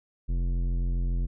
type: tone with tanh clipping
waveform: triangle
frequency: 43.65 Hz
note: F1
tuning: in tune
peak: -26 dBFS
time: 0.28-1.27 s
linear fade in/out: 20 ms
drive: 17 dB
effects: none